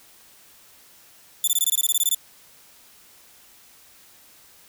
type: tone bursts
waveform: 5% pulse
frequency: 3520 Hz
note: A7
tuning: in tune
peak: -10 dBFS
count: 13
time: 1.44-2.147 s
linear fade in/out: 2 ms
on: 35 ms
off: 21 ms
effects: white hiss -52 dBFS RMS until 4.68 s